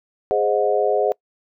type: chord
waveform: sine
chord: Ab dominant seventh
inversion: none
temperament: equal with one note detuned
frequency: 415.3 / 523.3 / 622.3 / 726.4 Hz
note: Ab4 / C5 / Eb5 / Gb5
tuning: 0 / 0 / 0 / -32 cents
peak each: -20 / -22 / -22 / -23 dBFS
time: 0.31-1.12 s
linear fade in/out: 0 ms
effects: noise-tail reverb RT60 0.1 s tail -25 dB re dry

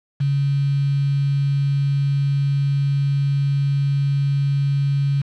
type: tone with quantisation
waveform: sine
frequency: 140 Hz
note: C#3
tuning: 18 cents sharp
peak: -16 dBFS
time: 0.2-5.22 s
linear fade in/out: 10 ms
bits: 6
effects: low-pass 4000 Hz 12 dB/octave

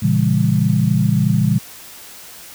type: chord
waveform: sine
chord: A# diminished seventh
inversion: none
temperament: just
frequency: 116.54 / 139.85 / 167.82 / 201.4 Hz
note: A#2 / C#3 / E3 / G3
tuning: 0 / +16 / +31 / +47 cents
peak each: -18 dBFS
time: 0.02-1.59 s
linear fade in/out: 10 ms
effects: white hiss -38 dBFS RMS until 2.54 s

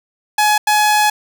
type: tone bursts at uneven times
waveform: sawtooth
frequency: 844 Hz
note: G#5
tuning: 28 cents sharp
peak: -7 dBFS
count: 2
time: 0.38-0.58 / 0.67-1.1 s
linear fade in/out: 5 ms
effects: none

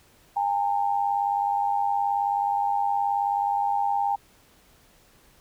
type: tone pair together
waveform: sine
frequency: 808 / 907 Hz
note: G#5 / A#5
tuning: -48 / -48 cents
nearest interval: major second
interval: 200 cents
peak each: -23 / -27 dBFS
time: 0.36-4.16 s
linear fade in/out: 10 ms
effects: pink hiss -58 dBFS RMS until 5.4 s

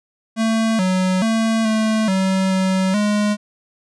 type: tone with pitch steps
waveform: square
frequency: 223.6 / 185.7 / 224 / 219 / 190.1 / 188.8 / 208.4 Hz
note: A3 / F#3 / A3 / A3 / F#3 / F#3 / G#3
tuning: +28 / +7 / +31 / -8 / +47 / +35 / +6 cents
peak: -16 dBFS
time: 0.36-3.37 s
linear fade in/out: 50 ms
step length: 430 ms
effects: resampled to 22050 Hz

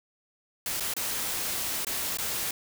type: noise with dropouts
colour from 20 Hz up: white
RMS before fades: -31 dBFS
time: 0.66-2.51 s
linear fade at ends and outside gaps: 2 ms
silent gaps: 0.799-0.805 / 0.938-0.965 / 1.848-1.868 / 2.172-2.185 s
effects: none

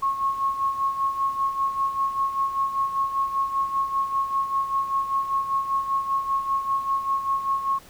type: tone with tremolo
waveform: sine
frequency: 1091 Hz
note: C#6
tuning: 28 cents flat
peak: -19 dBFS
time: 0.02-7.79 s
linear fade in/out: 10 ms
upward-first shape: sine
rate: 5.1 Hz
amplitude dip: 65%
effects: pink hiss -49 dBFS RMS until 7.89 s

